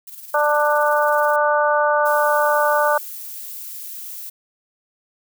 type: noise with tremolo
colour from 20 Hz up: violet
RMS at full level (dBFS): -36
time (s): 0.07-1.36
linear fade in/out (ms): 5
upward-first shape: square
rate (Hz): 19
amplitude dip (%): 45
type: harmonic tone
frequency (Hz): 296.6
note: D4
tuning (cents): +17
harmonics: 2 / 3 / 4 / 5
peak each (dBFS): -18 / -20 / -21 / -22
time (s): 0.34-2.98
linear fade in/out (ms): 5
type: noise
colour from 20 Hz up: violet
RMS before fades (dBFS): -33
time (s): 2.05-4.3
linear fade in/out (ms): 10
effects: none